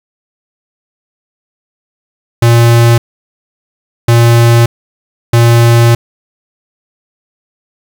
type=tone bursts at uneven times; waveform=square; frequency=117.4 Hz; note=A#2; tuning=13 cents sharp; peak=-4 dBFS; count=3; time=2.42-2.98 / 4.08-4.66 / 5.33-5.95 s; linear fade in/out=5 ms; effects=7-bit